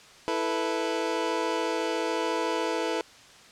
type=chord; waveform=25% pulse; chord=E suspended fourth; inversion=none; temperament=equal; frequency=329.6 / 440 / 493.9 Hz; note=E4 / A4 / B4; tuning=0 / 0 / 0 cents; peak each=-27 dBFS; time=0.28-3.01 s; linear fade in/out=0 ms; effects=white hiss -51 dBFS RMS until 3.51 s + low-pass 6000 Hz 12 dB/octave